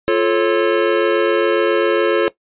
square chord, F augmented, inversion none, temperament just, 349.2 / 436.5 / 545.7 Hz, F4 / A4 / C#5, 0 / -14 / -27 cents, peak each -18 / -17 / -18 dBFS, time 0.08-2.28 s, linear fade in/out 0 ms, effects noise-tail reverb RT60 0.1 s tail -18 dB re dry + resampled to 8000 Hz

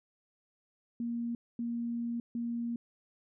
sine tone bursts at uneven times, 235.3 Hz, A#3, 16 cents sharp, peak -32 dBFS, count 3, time 1-1.35 / 1.59-2.2 / 2.35-2.76 s, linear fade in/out 2 ms, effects none

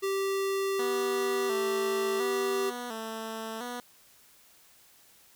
square tone, 390.3 Hz, G4, 8 cents flat, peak -28 dBFS, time 0.02-2.71 s, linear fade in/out 20 ms
10% pulse tone with vibrato, 233.1 Hz, A#3, in tune, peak -27 dBFS, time 0.79-3.8 s, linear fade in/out 2 ms, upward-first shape square, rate 0.71 Hz, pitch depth 80 cents each way
effects white hiss -59 dBFS RMS until 5.35 s

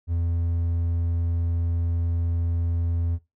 triangle tone, 84.7 Hz, E2, 48 cents sharp, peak -20 dBFS, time 0.07-3.19 s, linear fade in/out 50 ms, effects noise-tail reverb RT60 0.2 s tail -17 dB re dry

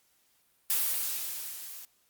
blue noise with level ramp, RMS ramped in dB -26 to -45 dBFS, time 0.7-1.85 s, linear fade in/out 2 ms, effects white hiss -69 dBFS RMS until 2.09 s + Opus 48 kbps

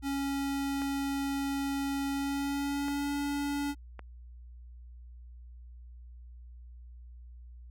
square tone with pitch glide, 277.2 to 285.5 Hz, C#4 to D4, 0 to -49 cents, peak -31 dBFS, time 0.02-3.75 s, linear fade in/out 50 ms, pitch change +51 cents, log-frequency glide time 2.11-3.12 s
clicks, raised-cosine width 0.5 ms, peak -28 dBFS, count 3, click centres 0.819 / 2.883 / 3.993 s
effects added 60 Hz sine -46 dBFS peak until 7.7 s

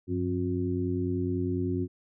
harmonic tone with a mistuned harmonic, 90 Hz, F#2, 47 cents flat, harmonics 1 / 2 / 3 / 4, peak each -31 / -35 / -31 / -32 dBFS, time 0.07-1.88 s, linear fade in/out 50 ms, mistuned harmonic 1, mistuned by +110 cents, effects none

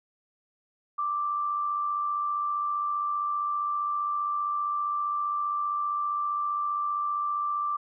sine tone with amplitude modulation, 1176 Hz, D6, 2 cents sharp, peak -24 dBFS, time 0.98-7.77 s, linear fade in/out 10 ms, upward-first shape sine, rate 95.2 Hz, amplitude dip 40%, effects none

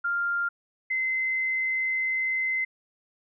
sine tone pair in turn, 1396.9 / 2059 Hz, F6 / C7, 0 / -28 cents, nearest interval perfect fifth, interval 672 cents, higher second, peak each -24 dBFS, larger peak neither, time 0.04-0.49 / 0.9-2.65 s, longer second, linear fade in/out 10 ms, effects none

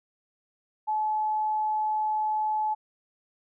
sine tone, 859 Hz, A5, 42 cents flat, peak -24 dBFS, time 0.87-2.75 s, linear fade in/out 20 ms, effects none

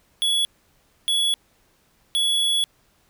square tone bursts at uneven times, 3381 Hz, G#7, 30 cents sharp, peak -19 dBFS, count 3, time 0.22-0.45 / 1.08-1.34 / 2.15-2.64 s, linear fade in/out 0 ms, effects pink hiss -62 dBFS RMS until 3.09 s

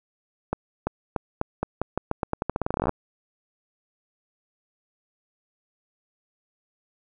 accelerating click train, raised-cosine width 1 ms, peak -10 dBFS, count 25, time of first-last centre 0.53-2.894 s, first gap 340 ms, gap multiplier 0.86, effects none

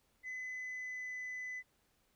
sine tone with pitch glide, 2019 to 2006 Hz, B6 to B6, +38 to +26 cents, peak -38 dBFS, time 0.23-1.63 s, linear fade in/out 50 ms, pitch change -12 cents, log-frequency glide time 0.33-1.15 s, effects tanh soft clip ceiling -39 dBFS + pink hiss -75 dBFS RMS until 2.15 s

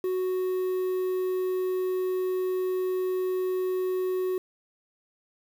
triangle tone with quantisation, 370 Hz, F#4, in tune, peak -23 dBFS, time 0.04-4.38 s, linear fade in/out 2 ms, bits 8, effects none

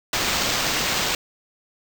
white noise with sample-and-hold, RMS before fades -23 dBFS, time 0.13-1.15 s, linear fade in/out 2 ms, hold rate 11025 Hz, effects none

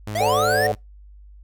sawtooth tone with vibrato, 105.4 Hz, G#2, 26 cents sharp, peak -24 dBFS, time 0.07-0.75 s, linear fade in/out 5 ms, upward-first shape sine, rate 7.4 Hz, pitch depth 9 cents each way
square linear sweep, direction up, 622.3 to 1864.7 Hz, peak -22 dBFS, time 0.15-0.67 s, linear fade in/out 5 ms
sine chord, D dominant seventh, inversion second, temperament equal with one note detuned, 440 / 523.3 / 587.3 / 736.2 Hz, A4 / C5 / D5 / F#5, 0 / 0 / 0 / -9 cents, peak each -24 / -27 / -22 / -22 dBFS, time 0.2-0.72 s, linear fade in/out 5 ms
effects noise-tail reverb RT60 0.2 s tail -25 dB re dry + added 50 Hz sine -42 dBFS peak until 1.43 s

